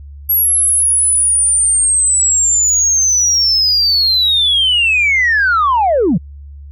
sine linear sweep, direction down, 11560 to 136.1 Hz, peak -8 dBFS, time 0.29-6.18 s, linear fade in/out 10 ms, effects tanh soft clip ceiling -6 dBFS + added 71 Hz sine -30 dBFS peak until 6.71 s

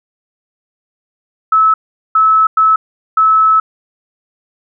sine tone bursts at uneven times, 1300 Hz, E6, 24 cents flat, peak -6 dBFS, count 4, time 1.52-1.74 / 2.15-2.47 / 2.57-2.76 / 3.17-3.6 s, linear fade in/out 5 ms, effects none

